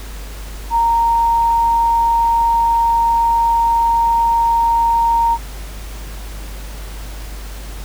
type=tone; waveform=sine; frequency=927 Hz; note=A#5; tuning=10 cents flat; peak=-11 dBFS; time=0.7-5.38 s; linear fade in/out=50 ms; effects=added 50 Hz sine -27 dBFS peak until 7.84 s + pink hiss -36 dBFS RMS until 7.84 s